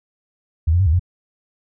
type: tone with pitch steps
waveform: sine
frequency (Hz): 79.6 / 87.5 / 96.8 / 76.5 / 89.3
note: D#2 / F2 / G2 / D#2 / F2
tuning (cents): +40 / +4 / -21 / -29 / +39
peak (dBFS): -12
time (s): 0.67-0.995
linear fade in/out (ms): 10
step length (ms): 65
effects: none